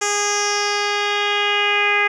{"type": "tone with low-pass filter sweep", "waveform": "10% pulse", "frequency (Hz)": 410.8, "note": "G#4", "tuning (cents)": -19, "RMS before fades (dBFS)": -19, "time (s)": [0.01, 2.08], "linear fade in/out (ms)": 10, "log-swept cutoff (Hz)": [7400, 2200], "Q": 4, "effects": []}